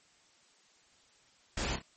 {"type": "noise with echo", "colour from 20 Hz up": "pink", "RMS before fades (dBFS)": -34, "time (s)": [1.57, 1.76], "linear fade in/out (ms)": 5, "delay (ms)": 30, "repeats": 2, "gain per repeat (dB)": -8, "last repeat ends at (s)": 1.82, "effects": ["white hiss -65 dBFS RMS until 1.96 s", "MP3 32 kbps"]}